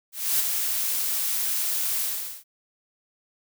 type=noise with ADSR envelope; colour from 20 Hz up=blue; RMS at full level=-21 dBFS; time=0.12-2.44 s; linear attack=280 ms; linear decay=8 ms; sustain=-5 dB; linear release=440 ms; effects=none

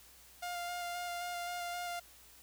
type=tone with vibrato; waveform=sawtooth; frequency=703 Hz; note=F5; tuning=11 cents sharp; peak=-34 dBFS; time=0.42-2 s; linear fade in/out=10 ms; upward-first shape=square; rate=3.8 Hz; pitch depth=12 cents each way; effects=added 60 Hz sine -67 dBFS peak until 2.42 s + white hiss -59 dBFS RMS until 2.42 s

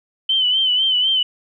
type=tone with vibrato; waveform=sine; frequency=3053 Hz; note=G7; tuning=46 cents flat; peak=-14 dBFS; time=0.29-1.23 s; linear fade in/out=5 ms; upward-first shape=sine; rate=4 Hz; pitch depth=60 cents each way; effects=none

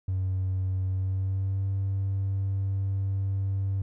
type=tone with pitch glide; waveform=triangle; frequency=94.1 to 97.36 Hz; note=F#2 to G2; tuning=+30 to -11 cents; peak=-22 dBFS; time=0.08-3.82 s; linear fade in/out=5 ms; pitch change=+59 cents; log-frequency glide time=0.88-1.66 s; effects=tanh soft clip ceiling -21 dBFS

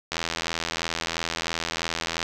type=click train; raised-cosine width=0.2 ms; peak=-9 dBFS; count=176; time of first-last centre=0.12-2.228 s; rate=83 Hz; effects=none

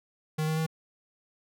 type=tone with pitch steps; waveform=square; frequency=155.56 / 157.64 / 159.75 Hz; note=D#3 / D#3 / D#3; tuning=0 / +23 / +46 cents; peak=-27 dBFS; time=0.38-0.665 s; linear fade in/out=10 ms; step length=95 ms; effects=none

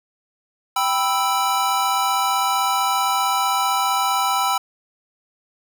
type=chord; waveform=square; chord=E minor; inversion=first; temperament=equal; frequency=784 / 987.8 / 1318.5 Hz; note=G5 / B5 / E6; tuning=0 / 0 / 0 cents; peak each=-23 dBFS; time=0.76-4.58 s; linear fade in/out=5 ms; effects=none

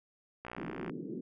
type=click train; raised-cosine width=0.5 ms; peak=-27 dBFS; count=28; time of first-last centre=0.45-0.896 s; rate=60.5 Hz
type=band-pass noise; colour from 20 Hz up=white; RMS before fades=-41 dBFS; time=0.57-1.21 s; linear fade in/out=10 ms; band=150 to 400 Hz; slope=48 dB/octave
effects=none

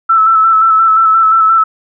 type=tone with vibrato; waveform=sine; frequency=1318.5 Hz; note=E6; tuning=in tune; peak=-5 dBFS; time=0.09-1.64 s; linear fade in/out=10 ms; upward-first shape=square; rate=5.7 Hz; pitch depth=24 cents each way; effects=none

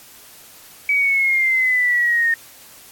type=exponential sweep; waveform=sine; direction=down; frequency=2284 to 1833 Hz; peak=-14 dBFS; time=0.89-2.34 s; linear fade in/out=2 ms; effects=white hiss -44 dBFS RMS until 2.91 s + AAC 64 kbps

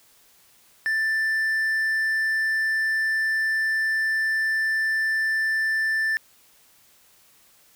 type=tone; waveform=triangle; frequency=1770 Hz; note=A6; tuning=10 cents sharp; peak=-19 dBFS; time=0.86-6.17 s; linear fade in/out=0 ms; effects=white hiss -57 dBFS RMS until 7.75 s

